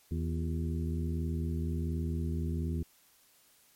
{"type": "harmonic tone with a mistuned harmonic", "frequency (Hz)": 81.3, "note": "E2", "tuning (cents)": -23, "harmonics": [1, 2, 3, 4, 5], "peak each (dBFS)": [-32, -36, -39, -43, -49], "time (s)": [0.11, 2.83], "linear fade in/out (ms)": 5, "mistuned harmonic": 4, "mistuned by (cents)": 89, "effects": ["white hiss -64 dBFS RMS until 3.75 s", "MP3 64 kbps"]}